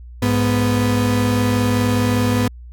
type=tone pair together; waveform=35% pulse; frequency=103.83 / 247 Hz; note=G#2 / B3; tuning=0 / 0 cents; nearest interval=octave + minor third; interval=1500 cents; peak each=-16 dBFS; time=0.22-2.48 s; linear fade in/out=5 ms; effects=added 60 Hz sine -34 dBFS peak until 2.72 s